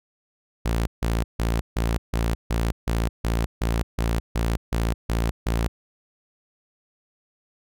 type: tone bursts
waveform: sawtooth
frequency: 56.8 Hz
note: A#1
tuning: 44 cents flat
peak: -17 dBFS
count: 14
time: 0.65-5.68 s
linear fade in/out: 10 ms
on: 220 ms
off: 150 ms
effects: none